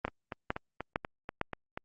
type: two click trains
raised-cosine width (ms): 0.5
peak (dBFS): -21 / -14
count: 8 / 4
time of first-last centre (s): 0.08-1.775 / 0.05-1.414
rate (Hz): 4.13 / 2.2
effects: Opus 32 kbps